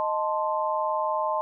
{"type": "chord", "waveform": "sine", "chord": "A diminished", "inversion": "second", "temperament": "equal", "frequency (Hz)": [622.3, 880, 1046.5], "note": ["Eb5", "A5", "C6"], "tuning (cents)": [0, 0, 0], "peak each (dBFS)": -28, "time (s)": [0, 1.41], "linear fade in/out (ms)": 0, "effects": []}